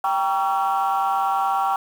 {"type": "chord", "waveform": "sine", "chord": "G diminished seventh", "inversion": "none", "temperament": "just", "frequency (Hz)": [784, 940.8, 1128.9, 1354.7], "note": ["G5", "Bb5", "Db6", "Fb6"], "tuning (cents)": [0, 16, 31, 47], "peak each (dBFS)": [-20, -25, -24, -26], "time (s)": [0.04, 1.76], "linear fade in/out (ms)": 2, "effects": ["tanh soft clip ceiling -13 dBFS", "7-bit"]}